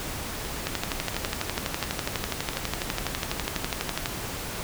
two click trains, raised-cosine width 0.2 ms, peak -16 / -9 dBFS, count 4 / 42, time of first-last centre 0.45-2.533 / 0.67-4.058 s, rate 1.44 / 12.1 Hz, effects pink hiss -34 dBFS RMS until 4.63 s

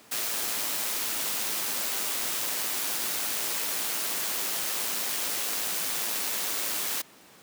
white noise with amplitude modulation, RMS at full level -29 dBFS, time 0.11-7.02 s, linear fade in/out 10 ms, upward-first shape sine, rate 109 Hz, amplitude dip 25%, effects pink hiss -53 dBFS RMS until 7.42 s + high-pass 200 Hz 12 dB/octave

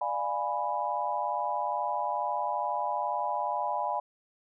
sine chord, D diminished seventh, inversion none, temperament equal with one note detuned, 596.2 / 698.5 / 830.6 / 987.8 Hz, D5 / F5 / Ab5 / Cb6, +26 / 0 / 0 / 0 cents, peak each -36 / -35 / -32 / -32 dBFS, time 0.01-4 s, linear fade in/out 5 ms, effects none

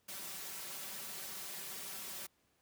white noise with comb filter, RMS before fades -45 dBFS, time 0.08-2.27 s, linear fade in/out 10 ms, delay 5.2 ms, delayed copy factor +0.65, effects pink hiss -75 dBFS RMS until 2.61 s + high-pass 60 Hz 12 dB/octave

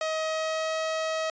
sawtooth tone with pitch glide, 633 to 637.8 Hz, D#5 to D#5, +30 to +43 cents, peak -23 dBFS, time 0.01-1.3 s, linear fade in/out 2 ms, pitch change +13 cents, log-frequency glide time 0.24-0.78 s, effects resampled to 16000 Hz

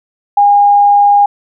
sine tone, 814 Hz, G#5, 35 cents flat, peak -4 dBFS, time 0.37-1.26 s, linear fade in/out 5 ms, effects none

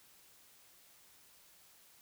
silence, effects white hiss -63 dBFS RMS until 2.01 s

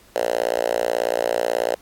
5% pulse tone with high-pass filter, 58.27 Hz, A#1, in tune, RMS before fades -22 dBFS, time 0.16-1.75 s, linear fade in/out 0 ms, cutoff 540 Hz, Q 3.5, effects pink hiss -52 dBFS RMS until 1.81 s + AAC 64 kbps

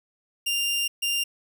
sawtooth tone bursts at uneven times, 2794 Hz, F7, in tune, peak -20 dBFS, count 2, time 0.46-0.88 / 1.02-1.24 s, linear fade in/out 10 ms, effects none

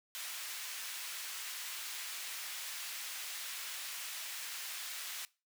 pink high-pass noise, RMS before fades -43 dBFS, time 0.15-5.25 s, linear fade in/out 0 ms, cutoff 1900 Hz, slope 12 dB/octave, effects noise-tail reverb RT60 0.3 s tail -21 dB re dry

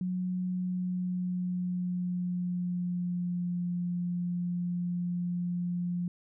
sine tone with pitch glide, 182.3 to 176.09 Hz, F#3 to F3, -25 to +15 cents, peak -29 dBFS, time 0.01-6.08 s, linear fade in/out 2 ms, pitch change -60 cents, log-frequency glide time 0.46-3.64 s, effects none

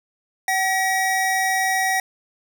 square tone pair together, 758.6 / 1914 Hz, F#5 / A#6, +43 / +45 cents, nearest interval octave + major third, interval 1602 cents, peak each -22 dBFS, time 0.48-2 s, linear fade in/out 2 ms, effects none

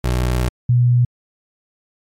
25% pulse / sine tone pair in turn, 61.74 / 122.17 Hz, B1 / B2, 0 / -18 cents, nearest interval octave, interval 1182 cents, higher second, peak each -12 / -10 dBFS, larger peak second, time 0.04-0.49 / 0.69-1.05 s, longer first, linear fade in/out 5 ms, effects MP3 64 kbps

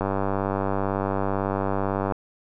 click train, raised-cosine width 1 ms, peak -11 dBFS, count 208, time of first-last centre 0.01-2.122 s, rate 98 Hz, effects none

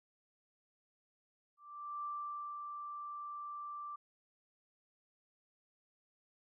sine tone with ADSR envelope, 1174.7 Hz, D6, in tune, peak -38 dBFS, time 1.57-3.96 s, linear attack 470 ms, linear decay 530 ms, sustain -4 dB, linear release 7 ms, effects none

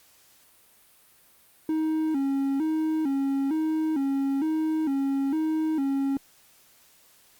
triangle tone with vibrato, 293.7 Hz, D4, in tune, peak -21 dBFS, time 1.69-6.17 s, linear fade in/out 2 ms, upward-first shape square, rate 1.1 Hz, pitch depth 120 cents each way, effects white hiss -58 dBFS RMS until 7.39 s + Opus 48 kbps

